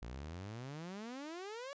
sawtooth exponential sweep, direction up, 55 to 577 Hz, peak -40 dBFS, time 0.02-1.73 s, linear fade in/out 0 ms, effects resampled to 16000 Hz

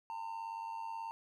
triangle tone with amplitude modulation, 910 Hz, A#5, 42 cents flat, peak -35 dBFS, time 0.1-1.11 s, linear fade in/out 0 ms, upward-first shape sine, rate 98.4 Hz, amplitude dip 60%, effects none

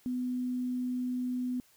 sine tone with quantisation, 250 Hz, B3, 21 cents sharp, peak -30 dBFS, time 0.06-1.6 s, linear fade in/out 0 ms, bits 10, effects white hiss -64 dBFS RMS until 1.76 s

